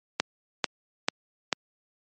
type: click train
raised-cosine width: 0.2 ms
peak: -4 dBFS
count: 4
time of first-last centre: 0.2-1.527 s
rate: 2.26 Hz
effects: high-pass 200 Hz 12 dB/octave + MP3 32 kbps